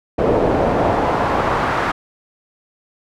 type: noise with band-pass filter sweep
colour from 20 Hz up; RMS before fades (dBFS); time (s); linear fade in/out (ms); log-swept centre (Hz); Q
brown; -17; 0.18-1.92; 10; 490 to 1300; 1.4
effects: none